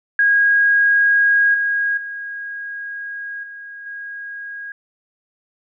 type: tone with level steps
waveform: sine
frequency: 1639 Hz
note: G#6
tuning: 23 cents flat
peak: -11 / -16 / -26 / -32 / -28 dBFS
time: 0.19-4.72 s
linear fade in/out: 2 ms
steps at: 1.54 / 1.97 / 3.43 / 3.86 s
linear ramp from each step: 5 ms
effects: none